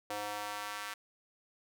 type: tone with high-pass filter sweep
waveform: square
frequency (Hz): 103.83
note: G#2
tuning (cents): 0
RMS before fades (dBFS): -40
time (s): 0.1-0.94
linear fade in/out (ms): 5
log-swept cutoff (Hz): 580 to 1400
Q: 1.4
effects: none